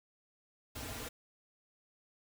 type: noise with comb filter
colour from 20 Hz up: pink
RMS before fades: -43 dBFS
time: 0.75-1.09 s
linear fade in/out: 10 ms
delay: 5.4 ms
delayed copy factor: -0.8
effects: none